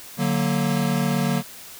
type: chord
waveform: square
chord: D augmented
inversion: none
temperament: equal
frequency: 146.83 / 185 / 233.1 Hz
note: D3 / F#3 / A#3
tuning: 0 / 0 / 0 cents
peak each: -25 dBFS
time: 0.17-1.43 s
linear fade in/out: 50 ms
effects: white hiss -41 dBFS RMS until 1.79 s